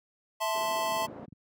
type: chord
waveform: square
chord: A minor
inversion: second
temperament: equal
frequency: 659.3 / 880 / 1046.5 Hz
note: E5 / A5 / C6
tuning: 0 / 0 / 0 cents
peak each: -33 dBFS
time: 0.4-1.07 s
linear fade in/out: 20 ms
type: band-pass noise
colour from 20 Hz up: pink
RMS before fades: -45 dBFS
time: 0.54-1.26 s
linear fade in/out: 10 ms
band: 230 to 700 Hz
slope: 12 dB/octave
type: clicks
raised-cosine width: 5 ms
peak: -32 dBFS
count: 11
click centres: 0.922 / 0.965 / 1.021 / 1.052 / 1.085 / 1.126 / 1.162 / 1.196 / 1.229 / 1.282 / 1.326 s
effects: high-pass 150 Hz 12 dB/octave